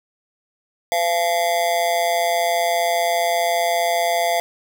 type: tone with amplitude modulation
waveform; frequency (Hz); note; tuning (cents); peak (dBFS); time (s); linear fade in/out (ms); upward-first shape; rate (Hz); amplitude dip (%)
square; 684; F5; -36; -14; 0.92-4.4; 0; sine; 175; 85
effects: none